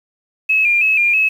sine tone with vibrato, 2489 Hz, D#7, in tune, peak -11 dBFS, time 0.49-1.29 s, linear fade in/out 10 ms, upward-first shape square, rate 3.1 Hz, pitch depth 62 cents each way, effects 7-bit

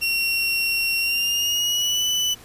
30% pulse tone with pitch glide, 2737 to 2985 Hz, F7 to F#7, -36 to +15 cents, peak -17 dBFS, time 0.01-2.35 s, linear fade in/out 20 ms, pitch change +151 cents, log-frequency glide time 0.99-2.04 s, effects pink hiss -46 dBFS RMS until 2.44 s + resampled to 32000 Hz

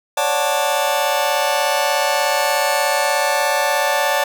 sawtooth chord, D major seventh, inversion third, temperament just, 550.6 / 587.3 / 734.2 / 881 Hz, C#5 / D5 / F#5 / A5, -12 / 0 / -14 / +2 cents, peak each -19 / -17 / -19 / -16 dBFS, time 0.17-4.24 s, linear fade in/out 5 ms, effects none

